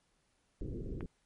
pink low-pass noise, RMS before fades -40 dBFS, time 0.61-1.06 s, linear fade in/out 2 ms, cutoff 450 Hz, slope 48 dB/octave
click, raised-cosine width 0.5 ms, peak -31 dBFS, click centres 1.008 s
effects pink hiss -75 dBFS RMS until 1.25 s + MP3 48 kbps

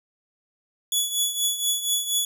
15% pulse tone with tremolo, 3403 Hz, G#7, 41 cents sharp, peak -12 dBFS, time 0.92-2.25 s, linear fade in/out 2 ms, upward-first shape triangle, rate 4.2 Hz, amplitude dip 75%, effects none

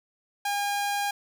sawtooth tone, 811 Hz, G#5, 41 cents flat, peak -22 dBFS, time 0.45-1.11 s, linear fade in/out 5 ms, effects none

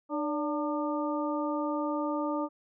harmonic tone with a mistuned harmonic, 300 Hz, D4, 37 cents sharp, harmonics 1 / 2 / 3 / 4, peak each -31 / -34 / -36 / -37 dBFS, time 0.09-2.49 s, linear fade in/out 50 ms, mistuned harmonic 2, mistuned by -60 cents, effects none

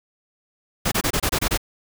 pink noise bursts, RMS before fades -21 dBFS, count 8, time 0.85-1.576 s, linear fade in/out 10 ms, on 68 ms, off 26 ms, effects none

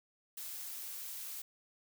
blue noise, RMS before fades -44 dBFS, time 0.37-1.42 s, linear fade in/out 5 ms, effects none

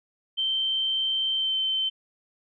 sine tone with pitch glide, 3118 to 3089 Hz, G7 to G7, -10 to -26 cents, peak -23 dBFS, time 0.37-1.9 s, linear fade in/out 20 ms, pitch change -16 cents, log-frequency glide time 1.36-1.56 s, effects none

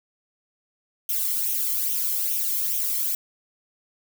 violet noise with flanger, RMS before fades -25 dBFS, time 1.09-3.15 s, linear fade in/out 2 ms, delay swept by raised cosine 0.32 to 0.96 ms, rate 2.4 Hz, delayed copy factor +0.6, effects none

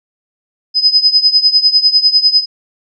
sine tone with tremolo, 5030 Hz, D#8, 18 cents sharp, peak -3 dBFS, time 0.74-2.46 s, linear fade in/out 50 ms, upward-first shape triangle, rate 10 Hz, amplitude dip 90%, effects none

